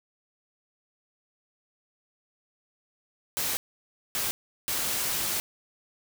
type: noise bursts at uneven times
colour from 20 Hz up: white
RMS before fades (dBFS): -29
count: 3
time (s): 3.37-3.57 / 4.15-4.31 / 4.68-5.4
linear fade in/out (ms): 0
effects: none